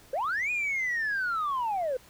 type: linear two-way sweep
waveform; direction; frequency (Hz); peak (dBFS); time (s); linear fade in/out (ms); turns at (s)
sine; up then down; 487 to 2489 to 487; -25; 0.13-1.97; 5; 0.51
effects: tanh soft clip ceiling -24 dBFS + pink hiss -55 dBFS RMS until 2.09 s